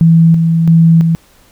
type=tone with tremolo; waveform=sine; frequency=164.81 Hz; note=E3; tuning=in tune; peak=-3 dBFS; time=0.01-1.15 s; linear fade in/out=0 ms; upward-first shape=square; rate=1.5 Hz; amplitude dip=40%; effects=pink hiss -47 dBFS RMS until 1.51 s